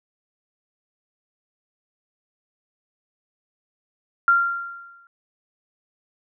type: tone with exponential decay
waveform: sine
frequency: 1385 Hz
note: F6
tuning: 15 cents flat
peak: -11 dBFS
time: 4.28-5.07 s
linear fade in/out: 1 ms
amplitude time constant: 170 ms
effects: none